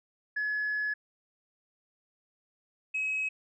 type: tone pair in turn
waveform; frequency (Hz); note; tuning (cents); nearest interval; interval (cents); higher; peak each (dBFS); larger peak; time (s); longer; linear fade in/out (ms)
sine; 1700 / 2555; G#6 / D#7; +40 / +45; perfect fifth; 705; second; -27; neither; 0.36-0.94 / 2.94-3.29; first; 10
effects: tanh soft clip ceiling -25 dBFS